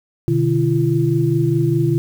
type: tone cluster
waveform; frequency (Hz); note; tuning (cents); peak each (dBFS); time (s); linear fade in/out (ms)
sine; 126.7 / 151.6 / 339.8; B2 / D#3 / F4; +45 / -45 / -47; -18; 0.28-1.98; 0
effects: 7-bit